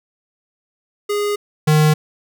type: tone pair in turn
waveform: square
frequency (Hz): 412.5 / 153.31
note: G#4 / D#3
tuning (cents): -12 / -25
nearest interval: octave + perfect fourth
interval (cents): 1713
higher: first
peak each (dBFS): -18 / -11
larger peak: second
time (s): 1.09-1.36 / 1.67-1.94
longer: neither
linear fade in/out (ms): 10
effects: none